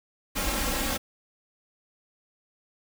pink noise with comb filter, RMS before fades -28 dBFS, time 0.35-0.98 s, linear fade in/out 20 ms, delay 3.7 ms, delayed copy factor +0.9, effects none

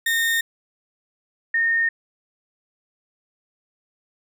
35% pulse / sine tone pair in turn, 1835 / 1835 Hz, A#6 / A#6, -28 / -28 cents, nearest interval unison, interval 0 cents, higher neither, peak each -17 dBFS, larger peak neither, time 0.06-0.41 / 1.54-1.89 s, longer neither, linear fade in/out 5 ms, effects none

